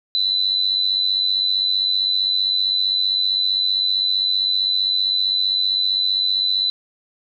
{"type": "tone with amplitude modulation", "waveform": "sine", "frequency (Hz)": 4000, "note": "B7", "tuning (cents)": 21, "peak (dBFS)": -13, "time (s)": [0.15, 6.7], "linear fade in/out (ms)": 0, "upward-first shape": "sine", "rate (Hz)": 95.4, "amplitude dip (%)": 75, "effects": []}